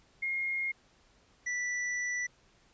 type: tone pair in turn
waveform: sine / square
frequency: 2141 / 1967.8 Hz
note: C7 / B6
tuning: +39 / -7 cents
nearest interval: minor second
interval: 146 cents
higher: first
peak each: -30 / -32 dBFS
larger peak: first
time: 0.22-0.72 / 1.46-2.27 s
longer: second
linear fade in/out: 10 ms
effects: pink hiss -65 dBFS RMS until 2.73 s + resampled to 16000 Hz